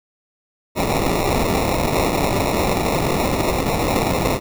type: noise with sample-and-hold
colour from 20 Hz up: white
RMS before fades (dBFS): -19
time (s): 0.75-4.4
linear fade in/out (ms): 50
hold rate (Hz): 1575
effects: none